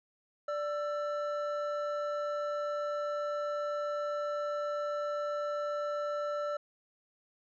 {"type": "tone pair together", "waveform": "triangle", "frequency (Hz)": [587, 1336.2], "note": ["D5", "E6"], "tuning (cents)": [-1, 23], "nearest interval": "octave + major second", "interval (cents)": 1424, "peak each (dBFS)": [-31, -36], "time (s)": [0.48, 6.57], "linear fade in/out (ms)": 5, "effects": ["resampled to 16000 Hz"]}